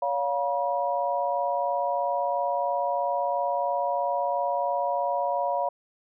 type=tone cluster; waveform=sine; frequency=564 / 707 / 963 Hz; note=C#5 / F5 / B5; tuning=+30 / +21 / -44 cents; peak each=-28 dBFS; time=0.02-5.69 s; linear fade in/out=5 ms; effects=none